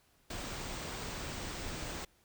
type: band-stop noise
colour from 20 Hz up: pink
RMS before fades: -41 dBFS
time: 0.3-2.05 s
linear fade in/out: 5 ms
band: 9000 to 15000 Hz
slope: 96 dB/octave
effects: pink hiss -69 dBFS RMS until 2.24 s